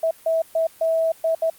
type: tone bursts at uneven times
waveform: sine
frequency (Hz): 651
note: E5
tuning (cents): -22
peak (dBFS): -17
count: 6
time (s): 0.03-0.11 / 0.26-0.42 / 0.55-0.67 / 0.81-1.12 / 1.24-1.35 / 1.42-1.5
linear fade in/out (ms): 5
effects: white hiss -49 dBFS RMS until 1.58 s + Opus 32 kbps